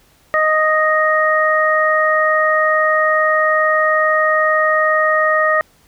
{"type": "harmonic tone", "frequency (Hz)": 622.3, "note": "D#5", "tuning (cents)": 0, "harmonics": [1, 2, 3], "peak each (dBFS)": [-16, -16, -16], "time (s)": [0.34, 5.61], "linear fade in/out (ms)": 0, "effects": ["pink hiss -53 dBFS RMS until 5.87 s"]}